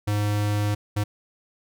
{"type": "tone bursts at uneven times", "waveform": "square", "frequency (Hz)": 103.83, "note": "G#2", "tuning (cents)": 0, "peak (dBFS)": -22, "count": 2, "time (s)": [[0.07, 0.75], [0.96, 1.04]], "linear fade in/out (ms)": 10, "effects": []}